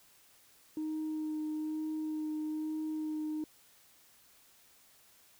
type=tone with vibrato; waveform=sine; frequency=309.6 Hz; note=D#4; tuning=9 cents flat; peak=-32 dBFS; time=0.77-3.44 s; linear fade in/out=2 ms; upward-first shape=sine; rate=1.1 Hz; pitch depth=12 cents each way; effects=tanh soft clip ceiling -31 dBFS + white hiss -63 dBFS RMS until 5.39 s